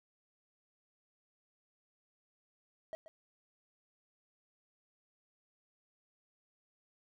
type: tone with echo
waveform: triangle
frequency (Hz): 639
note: D#5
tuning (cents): +46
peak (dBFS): -37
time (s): 2.93-2.95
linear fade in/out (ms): 0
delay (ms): 130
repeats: 1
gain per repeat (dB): -12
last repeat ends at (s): 3.08
effects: none